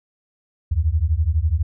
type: beating tone pair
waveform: sine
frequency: 73.42 / 85.42 Hz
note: D2 / F2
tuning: 0 / -38 cents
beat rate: 12 Hz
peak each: -19 dBFS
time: 0.71-1.63 s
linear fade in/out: 10 ms
effects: none